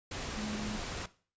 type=tone in noise; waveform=sine; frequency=211.8 Hz; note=G#3; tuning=34 cents sharp; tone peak=-36 dBFS; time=0.37-0.77 s; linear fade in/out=5 ms; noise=pink; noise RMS=-39 dBFS; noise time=0.11-1.06 s; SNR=0 dB; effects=noise-tail reverb RT60 0.4 s tail -17 dB re dry + resampled to 16000 Hz